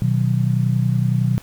sine chord, B major, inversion none, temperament just, 123.47 / 154.34 / 185.21 Hz, B2 / D#3 / F#3, 0 / -14 / +2 cents, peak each -17 / -22 / -22 dBFS, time 0.02-1.38 s, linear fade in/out 0 ms, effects pink hiss -45 dBFS RMS until 1.42 s

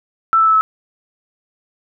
sine tone with pitch steps, 1328 / 1318.1 / 1308.2 / 1298.4 Hz, E6 / E6 / E6 / E6, +12 / -1 / -14 / -27 cents, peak -9 dBFS, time 0.33-0.61 s, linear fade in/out 0 ms, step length 70 ms, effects none

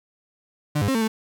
35% pulse tone with pitch steps, 148.9 / 101.3 / 266.7 / 225 / 220.2 Hz, D3 / G#2 / C4 / A3 / A3, +24 / -43 / +33 / +39 / +2 cents, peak -18 dBFS, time 0.75-1.08 s, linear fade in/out 10 ms, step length 66 ms, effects none

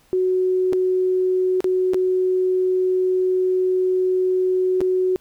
sine tone with dropouts, 370 Hz, F#4, in tune, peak -16 dBFS, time 0.13-5.16 s, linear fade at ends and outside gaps 0 ms, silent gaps 0.726-0.732 / 1.605-1.643 / 1.935-1.944 / 4.806-4.814 s, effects pink hiss -57 dBFS RMS until 5.2 s

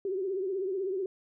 sine tone with vibrato, 381.8 Hz, G4, 46 cents flat, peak -29 dBFS, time 0.05-1.06 s, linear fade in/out 2 ms, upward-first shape triangle, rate 16 Hz, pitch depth 110 cents each way, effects none

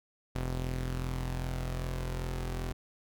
sawtooth tone pair together, 42.55 / 127.5 Hz, F1 / C3, -44 / -44 cents, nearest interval octave + perfect fifth, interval 1900 cents, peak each -30 / -34 dBFS, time 0.35-2.73 s, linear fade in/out 10 ms, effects none

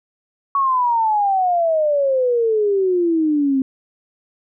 sine exponential sweep, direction down, 1123 to 261.6 Hz, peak -14 dBFS, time 0.55-3.62 s, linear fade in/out 2 ms, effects none

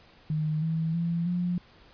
sine tone with pitch steps, 154.3 / 161.5 / 169.04 / 176.94 Hz, D#3 / E3 / E3 / F3, -14 / -35 / +44 / +23 cents, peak -25 dBFS, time 0.3-1.58 s, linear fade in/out 2 ms, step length 320 ms, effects pink hiss -56 dBFS RMS until 1.93 s + resampled to 11025 Hz

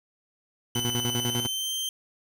sawtooth tone with pitch glide, 3021 to 3140 Hz, F#7 to G7, +35 to +2 cents, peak -25 dBFS, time 0.75-1.89 s, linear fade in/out 2 ms, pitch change +67 cents, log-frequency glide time 1.19-1.73 s
20% pulse tone with tremolo, 120.2 Hz, B2, 46 cents flat, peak -21 dBFS, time 0.75-1.47 s, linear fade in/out 10 ms, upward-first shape square, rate 10 Hz, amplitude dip 70%
effects none

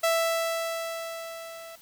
sawtooth tone with level ramp, 661 Hz, E5, 5 cents sharp, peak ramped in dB -17 to -38 dBFS, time 0.03-1.76 s, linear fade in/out 10 ms, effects white hiss -54 dBFS RMS until 1.81 s

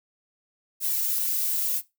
violet noise with flanger, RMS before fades -26 dBFS, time 0.8-1.82 s, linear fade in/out 50 ms, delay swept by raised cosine 1.9 to 3.5 ms, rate 1 Hz, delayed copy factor +0.6, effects noise-tail reverb RT60 0.2 s tail -17 dB re dry

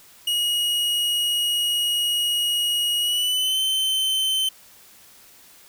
45% pulse tone with pitch glide, 2891 to 3081 Hz, F#7 to G7, -41 to -31 cents, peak -20 dBFS, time 0.27-4.49 s, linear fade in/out 5 ms, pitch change +110 cents, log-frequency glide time 3-3.6 s, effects white hiss -50 dBFS RMS until 5.68 s

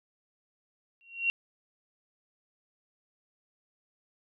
sine tone with exponential growth, 2745 Hz, F7, 31 cents flat, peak -21 dBFS, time 1.01-1.3 s, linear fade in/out 0 ms, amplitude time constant 61 ms, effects none

